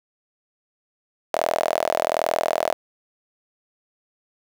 sawtooth tone with high-pass filter, 41.2 Hz, E1, in tune, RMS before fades -23 dBFS, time 1.33-2.73 s, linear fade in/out 0 ms, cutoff 640 Hz, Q 6.3, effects 8-bit

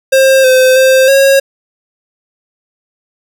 square tone with pitch steps, 532 / 516 / 525 / 546 Hz, C5 / C5 / C5 / C#5, +29 / -24 / +6 / -26 cents, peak -5 dBFS, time 0.12-1.4 s, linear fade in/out 10 ms, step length 320 ms, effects none

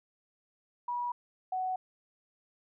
sine tone pair in turn, 969 / 744.8 Hz, B5 / F#5, -33 / +11 cents, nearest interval perfect fourth, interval 456 cents, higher first, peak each -31 / -30 dBFS, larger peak second, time 0.88-1.12 / 1.52-1.76 s, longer neither, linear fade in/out 5 ms, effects none

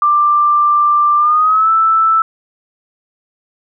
sine tone with pitch glide, 1183 to 1320.2 Hz, D6 to E6, +12 to +2 cents, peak -8 dBFS, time 0.02-2.22 s, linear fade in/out 2 ms, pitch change +190 cents, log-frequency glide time 1.17-1.7 s, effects none

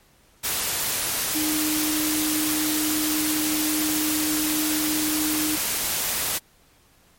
sine tone in noise, 307.2 Hz, D#4, 22 cents flat, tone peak -24 dBFS, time 1.34-5.57 s, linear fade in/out 20 ms, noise white, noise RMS -25 dBFS, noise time 0.43-6.39 s, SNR -2 dB, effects pink hiss -58 dBFS RMS until 7.18 s + MP3 64 kbps

